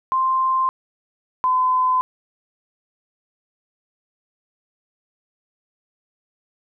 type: tone pair in turn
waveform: sine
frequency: 1046.5 / 1019.1 Hz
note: C6 / C6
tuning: 0 / -46 cents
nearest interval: unison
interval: 46 cents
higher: first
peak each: -16 / -15 dBFS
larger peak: second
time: 0.12-0.69 / 1.44-2.01 s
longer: neither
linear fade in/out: 0 ms
effects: none